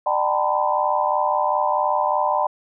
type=tone cluster; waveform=sine; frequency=600 / 767 / 871 / 954 / 1019 Hz; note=D5 / G5 / A5 / A#5 / C6; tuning=+37 / -38 / -18 / +40 / -46 cents; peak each=-24 dBFS; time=0.06-2.47 s; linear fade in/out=5 ms; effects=none